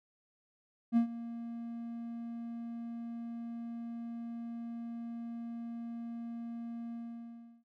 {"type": "tone with ADSR envelope", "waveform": "triangle", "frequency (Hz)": 233.1, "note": "A#3", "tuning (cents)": 0, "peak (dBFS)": -20, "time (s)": [0.92, 7.64], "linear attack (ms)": 47, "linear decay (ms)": 100, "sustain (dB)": -17, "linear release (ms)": 710, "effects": []}